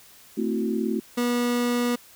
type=chord; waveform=sine; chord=F# half-diminished seventh; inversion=first; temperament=equal with one note detuned; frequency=223.2 / 261.6 / 329.6 / 370 Hz; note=A3 / C4 / E4 / F#4; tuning=+25 / 0 / 0 / 0 cents; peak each=-26 / -30 / -30 / -29 dBFS; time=0.37-1 s; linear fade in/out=10 ms
type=tone; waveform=30% pulse; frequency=242.2 Hz; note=B3; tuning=34 cents flat; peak=-19 dBFS; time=1.17-1.96 s; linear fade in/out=10 ms
effects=white hiss -51 dBFS RMS until 2.15 s